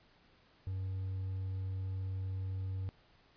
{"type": "tone with hard clipping", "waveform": "triangle", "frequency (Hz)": 94.9, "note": "F#2", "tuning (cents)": 44, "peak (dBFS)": -36, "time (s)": [0.67, 2.89], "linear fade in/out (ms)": 0, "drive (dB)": 5, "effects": ["pink hiss -66 dBFS RMS until 3.36 s", "resampled to 11025 Hz"]}